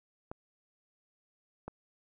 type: clicks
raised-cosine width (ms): 1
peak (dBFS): -26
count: 2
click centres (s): 0.315 / 1.68
effects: none